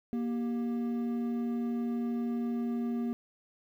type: tone pair together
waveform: triangle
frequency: 236.7 / 392 Hz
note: A#3 / G4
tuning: +27 / 0 cents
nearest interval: major sixth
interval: 873 cents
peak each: -28 / -39 dBFS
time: 0.13-3.13 s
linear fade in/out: 0 ms
effects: 11-bit